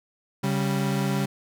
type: tone pair together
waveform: 35% pulse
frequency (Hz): 138.98 / 196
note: C#3 / G3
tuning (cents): +5 / 0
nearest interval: tritone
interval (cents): 595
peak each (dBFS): -24 / -24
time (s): 0.43-1.26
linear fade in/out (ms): 10
effects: none